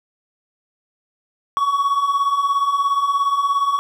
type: beating tone pair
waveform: triangle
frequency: 1108.7 / 1125.7 Hz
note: C#6 / C#6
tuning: 0 / +26 cents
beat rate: 17 Hz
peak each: -21 / -15 dBFS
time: 1.57-3.79 s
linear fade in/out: 0 ms
effects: none

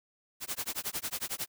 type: noise with tremolo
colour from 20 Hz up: white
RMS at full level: -33 dBFS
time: 0.4-1.48 s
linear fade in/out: 50 ms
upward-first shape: sine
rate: 11 Hz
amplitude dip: 100%
effects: none

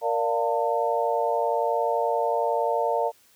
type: chord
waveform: sine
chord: Bb major seventh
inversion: none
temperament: equal with one note detuned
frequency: 466.2 / 587.3 / 698.5 / 899.5 Hz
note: Bb4 / D5 / F5 / A5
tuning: 0 / 0 / 0 / +38 cents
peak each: -27 dBFS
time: 0.01-3.12 s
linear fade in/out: 50 ms
effects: white hiss -59 dBFS RMS until 3.35 s

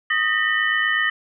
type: tone cluster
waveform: sine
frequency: 1246 / 1824 / 1932 / 3009 Hz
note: D#6 / A#6 / B6 / F#7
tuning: +2 / -38 / -39 / +28 cents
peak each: -26 / -20 / -23 / -28 dBFS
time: 0.1-1.1 s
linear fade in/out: 5 ms
effects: none

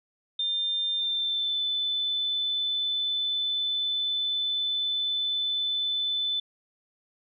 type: tone with pitch glide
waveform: sine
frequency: 3600 to 3512 Hz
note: A7 to A7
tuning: +39 to -4 cents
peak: -25 dBFS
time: 0.39-6.4 s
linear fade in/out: 5 ms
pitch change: -43 cents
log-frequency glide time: 0.97-1.63 s
effects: none

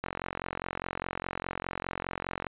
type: click train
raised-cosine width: 0.5 ms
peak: -17 dBFS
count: 110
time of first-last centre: 0.04-2.468 s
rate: 44.9 Hz
effects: resampled to 8000 Hz

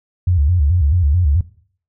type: tone with vibrato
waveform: sine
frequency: 80 Hz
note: D#2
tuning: 49 cents sharp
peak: -11 dBFS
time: 0.27-1.41 s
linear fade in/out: 5 ms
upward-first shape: square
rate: 4.6 Hz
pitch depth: 190 cents each way
effects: noise-tail reverb RT60 0.5 s tail -17 dB re dry

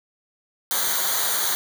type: noise with comb filter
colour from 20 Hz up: white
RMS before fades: -23 dBFS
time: 0.71-1.55 s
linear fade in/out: 0 ms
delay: 0.38 ms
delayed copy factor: -0.8
effects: none

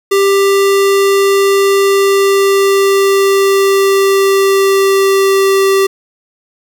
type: tone with pitch glide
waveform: square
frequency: 394.7 to 389.3 Hz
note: G4 to G4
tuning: +12 to -12 cents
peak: -8 dBFS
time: 0.11-5.87 s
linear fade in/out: 10 ms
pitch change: -24 cents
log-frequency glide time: 1.84-5.7 s
effects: 7-bit

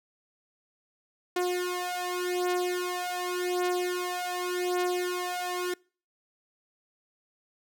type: beating tone pair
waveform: sawtooth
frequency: 358.5 / 359.37 Hz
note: F4 / F4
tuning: +45 / +50 cents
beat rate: 0.87 Hz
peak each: -27 dBFS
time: 1.36-5.74 s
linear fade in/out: 5 ms
effects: noise-tail reverb RT60 0.4 s tail -26 dB re dry

